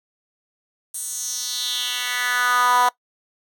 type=tone with high-pass filter sweep; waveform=10% pulse; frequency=246.9 Hz; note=B3; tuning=in tune; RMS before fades=-22 dBFS; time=0.94-2.89 s; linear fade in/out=5 ms; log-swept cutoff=9100 to 850 Hz; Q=3.1; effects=noise-tail reverb RT60 0.1 s tail -20 dB re dry